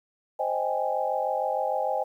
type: chord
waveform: sine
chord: Ab major seventh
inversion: first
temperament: equal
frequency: 523.3 / 622.3 / 784 / 830.6 Hz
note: C5 / Eb5 / G5 / Ab5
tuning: 0 / 0 / 0 / 0 cents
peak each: -30 dBFS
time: 0.39-2.04 s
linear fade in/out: 10 ms
effects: 10-bit